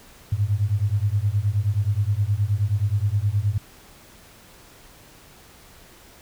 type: beating tone pair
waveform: sine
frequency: 98 / 107.5 Hz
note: G2 / A2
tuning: 0 / -40 cents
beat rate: 9.5 Hz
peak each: -22 dBFS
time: 0.32-3.58 s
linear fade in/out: 5 ms
effects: pink hiss -49 dBFS RMS until 6.21 s